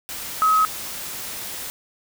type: tone in noise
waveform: sine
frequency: 1275 Hz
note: D#6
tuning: 42 cents sharp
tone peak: -14 dBFS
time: 0.42-0.65 s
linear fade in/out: 0 ms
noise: white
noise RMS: -32 dBFS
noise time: 0.09-1.7 s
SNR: +15 dB
effects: none